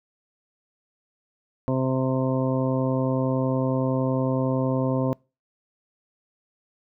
harmonic tone, 130.81 Hz, C3, in tune, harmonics 1 / 2 / 3 / 4 / 5 / 7 / 8, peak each -25 / -25 / -33 / -28 / -33 / -36 / -37 dBFS, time 1.68-5.13 s, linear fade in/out 0 ms, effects noise-tail reverb RT60 0.3 s tail -26 dB re dry

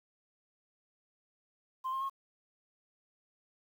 sine tone with pitch steps, 1044 / 1064.1 / 1084.6 Hz, C6 / C6 / C#6, -4 / +29 / -38 cents, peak -31 dBFS, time 1.84-2.098 s, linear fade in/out 20 ms, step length 86 ms, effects tanh soft clip ceiling -30 dBFS + 10-bit

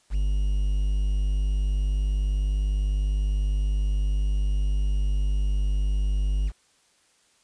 triangle tone with quantisation, 49.9 Hz, G1, 32 cents sharp, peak -19 dBFS, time 0.1-6.52 s, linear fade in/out 50 ms, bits 8, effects white hiss -63 dBFS RMS until 7.43 s + resampled to 22050 Hz

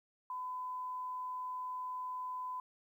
sine tone, 1008 Hz, B5, 35 cents sharp, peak -38 dBFS, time 0.3-2.6 s, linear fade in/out 2 ms, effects 12-bit

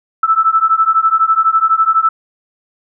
sine beating tone pair, 1311 / 1323 Hz, E6 / E6, -10 / +6 cents, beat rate 12 Hz, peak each -12 dBFS, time 0.23-2.09 s, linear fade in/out 5 ms, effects none

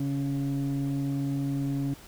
sine tone pair together, 139 / 278.4 Hz, C#3 / C#4, +5 / +8 cents, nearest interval octave, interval 1203 cents, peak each -27 dBFS, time 0-1.94 s, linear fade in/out 5 ms, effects tanh soft clip ceiling -23 dBFS + pink hiss -50 dBFS RMS until 2.07 s

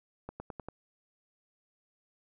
accelerating click train, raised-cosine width 1 ms, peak -26 dBFS, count 5, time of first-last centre 0.29-0.686 s, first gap 110 ms, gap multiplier 0.93, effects none

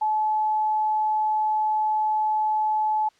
sine tone, 860 Hz, A5, 40 cents flat, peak -20 dBFS, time 0.01-3.09 s, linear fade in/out 10 ms, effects white hiss -61 dBFS RMS until 3.19 s + low-pass 5000 Hz 12 dB/octave

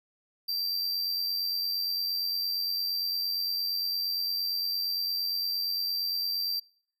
square tone with amplitude modulation, 4699 Hz, D8, in tune, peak -27 dBFS, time 0.48-6.6 s, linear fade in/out 10 ms, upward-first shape sine, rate 88.7 Hz, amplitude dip 40%, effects noise-tail reverb RT60 0.6 s tail -25 dB re dry

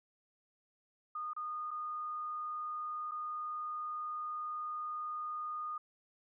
sine tone with dropouts, 1227 Hz, D#6, 25 cents flat, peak -37 dBFS, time 1.15-5.78 s, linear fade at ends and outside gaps 5 ms, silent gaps 1.334-1.364 / 1.708-1.712 / 3.112-3.117 s, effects none

